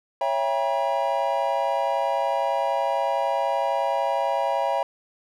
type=chord; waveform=triangle; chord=C# diminished seventh; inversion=none; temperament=just; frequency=554.4 / 665.2 / 798.3 / 957.9 Hz; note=C#5 / E5 / G5 / Bb5; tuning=0 / +16 / +31 / +47 cents; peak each=-25 dBFS; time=0.21-4.83 s; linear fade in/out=2 ms; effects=none